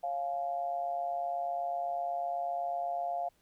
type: tone with amplitude modulation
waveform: sine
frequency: 698.5 Hz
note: F5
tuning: in tune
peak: -28 dBFS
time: 0.03-3.29 s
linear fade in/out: 10 ms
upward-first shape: sine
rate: 148 Hz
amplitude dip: 70%
effects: pink hiss -71 dBFS RMS until 3.41 s